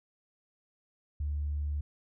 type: tone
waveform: sine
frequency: 73.42 Hz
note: D2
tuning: in tune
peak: -29 dBFS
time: 1.2-1.81 s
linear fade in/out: 5 ms
effects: tanh soft clip ceiling -25 dBFS